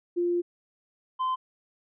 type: tone pair in turn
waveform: sine / triangle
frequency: 349.2 / 1032 Hz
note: F4 / C6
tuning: 0 / -24 cents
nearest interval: octave + perfect fifth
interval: 1876 cents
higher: second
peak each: -23 dBFS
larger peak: neither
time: 0.16-0.42 / 1.19-1.36 s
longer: first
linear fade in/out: 20 ms
effects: resampled to 8000 Hz